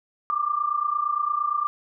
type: tone pair together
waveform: sine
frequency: 1168.3 / 1197 Hz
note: D6 / D6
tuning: -9 / +33 cents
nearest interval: unison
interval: 42 cents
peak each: -26 / -24 dBFS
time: 0.3-1.67 s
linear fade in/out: 0 ms
effects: none